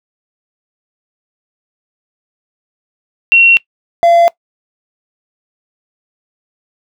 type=tone pair in turn; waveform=sine / triangle; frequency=2732 / 683 Hz; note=F7 / F5; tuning=-39 / -39 cents; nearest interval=2 octaves; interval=2400 cents; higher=first; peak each=-3 dBFS; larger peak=neither; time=3.32-3.57 / 4.03-4.28 s; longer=neither; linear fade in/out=0 ms; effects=noise-tail reverb RT60 0.1 s tail -21 dB re dry